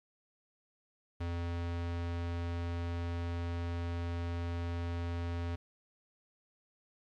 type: tone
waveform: square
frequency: 85.7 Hz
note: F2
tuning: 32 cents flat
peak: -35 dBFS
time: 1.2-5.56 s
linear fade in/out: 10 ms
effects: low-pass 4000 Hz 12 dB/octave + 12-bit